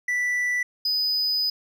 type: tone pair in turn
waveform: triangle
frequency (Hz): 1971 / 4990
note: B6 / D#8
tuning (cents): -4 / +4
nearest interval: octave + major third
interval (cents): 1608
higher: second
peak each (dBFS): -20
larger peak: neither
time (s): 0.08-0.63 / 0.85-1.5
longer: second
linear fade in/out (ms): 5
effects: none